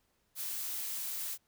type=noise; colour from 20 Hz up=blue; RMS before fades=-38 dBFS; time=0.35-1.38 s; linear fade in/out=50 ms; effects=pink hiss -75 dBFS RMS until 1.47 s